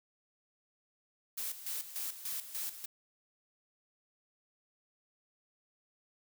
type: noise with tremolo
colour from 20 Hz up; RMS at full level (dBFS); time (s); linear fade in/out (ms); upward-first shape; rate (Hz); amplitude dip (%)
blue; -38; 1.37-2.86; 10; square; 3.4; 70
effects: none